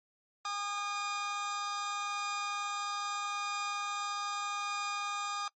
sawtooth tone pair together, 814.4 / 1222 Hz, G#5 / D#6, -34 / -32 cents, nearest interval perfect fifth, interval 702 cents, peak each -37 / -31 dBFS, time 0.45-5.48 s, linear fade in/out 2 ms, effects noise-tail reverb RT60 0.1 s tail -24 dB re dry + MP3 32 kbps

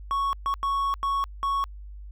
triangle tone bursts at uneven times, 1108.7 Hz, C#6, in tune, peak -21 dBFS, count 5, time 0.11-0.33 / 0.46-0.54 / 0.63-0.94 / 1.03-1.24 / 1.43-1.64 s, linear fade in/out 0 ms, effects added 50 Hz sine -38 dBFS peak until 2.11 s

